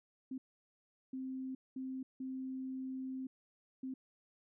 sine tone bursts at uneven times, 261.6 Hz, C4, in tune, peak -39 dBFS, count 5, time 0.31-0.38 / 1.13-1.55 / 1.76-2.03 / 2.2-3.27 / 3.83-3.94 s, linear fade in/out 5 ms, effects none

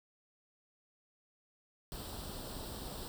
pink noise with comb filter, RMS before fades -44 dBFS, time 1.92-3.08 s, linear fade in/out 0 ms, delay 0.23 ms, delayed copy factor +0.7, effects none

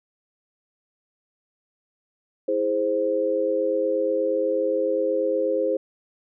sine chord, E augmented, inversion none, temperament equal with one note detuned, 326.6 / 415.3 / 523.3 Hz, E4 / G#4 / B#4, -16 / 0 / 0 cents, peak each -28 / -26 / -22 dBFS, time 2.48-5.77 s, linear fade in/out 5 ms, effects none

